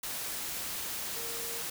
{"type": "tone in noise", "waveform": "sine", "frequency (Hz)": 464.8, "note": "A#4", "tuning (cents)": -5, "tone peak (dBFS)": -45, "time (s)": [1.16, 1.62], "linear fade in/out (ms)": 5, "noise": "white", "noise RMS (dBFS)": -37, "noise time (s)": [0.03, 1.7], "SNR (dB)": -11, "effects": []}